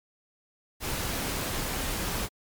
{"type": "noise", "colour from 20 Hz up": "pink", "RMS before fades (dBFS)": -31, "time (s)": [0.8, 2.29], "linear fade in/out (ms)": 50, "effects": ["MP3 96 kbps"]}